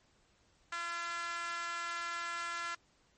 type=tone with high-pass filter; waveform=sawtooth; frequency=341.3 Hz; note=F4; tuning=40 cents flat; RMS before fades=-39 dBFS; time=0.72-2.75 s; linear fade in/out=5 ms; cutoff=1400 Hz; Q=2.9; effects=pink hiss -70 dBFS RMS until 3.17 s + MP3 32 kbps